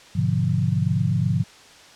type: chord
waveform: sine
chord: G# diminished seventh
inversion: none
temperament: equal with one note detuned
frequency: 103.83 / 126.07 / 146.83 / 174.61 Hz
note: G#2 / B2 / D3 / F3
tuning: 0 / +36 / 0 / 0 cents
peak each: -24 dBFS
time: 0.15-1.44 s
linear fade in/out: 10 ms
effects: white hiss -47 dBFS RMS until 1.95 s + low-pass 6000 Hz 12 dB/octave